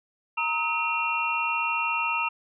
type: tone cluster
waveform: sine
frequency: 932 / 1278 / 2419 / 2733 Hz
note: A#5 / D#6 / D#7 / F7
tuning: -1 / +46 / -49 / -38 cents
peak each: -29 / -30 / -35 / -27 dBFS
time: 0.37-2.29 s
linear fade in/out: 10 ms
effects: none